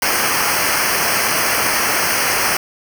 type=noise with comb filter; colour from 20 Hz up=pink; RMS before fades=-17 dBFS; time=0.02-2.57 s; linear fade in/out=2 ms; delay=0.27 ms; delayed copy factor=-0.95; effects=none